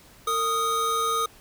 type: tone pair together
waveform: square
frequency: 456 / 1244.5 Hz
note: A#4 / D#6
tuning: -38 / 0 cents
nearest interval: octave + perfect fourth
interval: 1738 cents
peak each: -31 / -24 dBFS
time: 0.27-1.26 s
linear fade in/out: 5 ms
effects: pink hiss -52 dBFS RMS until 1.4 s